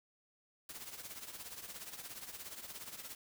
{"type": "noise with tremolo", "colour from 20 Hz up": "white", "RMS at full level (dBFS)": -45, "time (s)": [0.69, 3.15], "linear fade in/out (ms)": 2, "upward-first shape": "triangle", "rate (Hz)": 17, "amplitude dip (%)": 75, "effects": []}